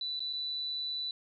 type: tone with dropouts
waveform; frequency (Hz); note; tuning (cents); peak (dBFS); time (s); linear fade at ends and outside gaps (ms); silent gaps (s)
sine; 3975; B7; +10; -33; 0.01-1.11; 2; 0.194-0.203 / 0.329-0.333
effects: none